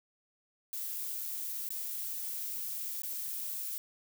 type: noise with dropouts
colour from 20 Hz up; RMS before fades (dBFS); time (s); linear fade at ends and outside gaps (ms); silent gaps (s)
violet; -38; 0.73-3.78; 0; 1.689-1.705 / 3.02-3.034
effects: none